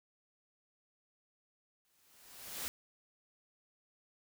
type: noise with exponential growth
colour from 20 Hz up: white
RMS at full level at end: -38 dBFS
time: 1.85-2.68 s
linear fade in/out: 0 ms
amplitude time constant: 180 ms
effects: none